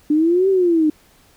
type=exponential two-way sweep; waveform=sine; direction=up then down; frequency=293.7 to 392 to 300.4 Hz; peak=-12 dBFS; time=0.1-0.9 s; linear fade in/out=5 ms; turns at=0.49 s; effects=pink hiss -53 dBFS RMS until 1.36 s